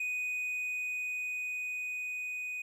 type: tone with level ramp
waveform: triangle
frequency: 2489 Hz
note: D#7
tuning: in tune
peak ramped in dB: -30 to -34 dBFS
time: 0-2.62 s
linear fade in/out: 5 ms
effects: none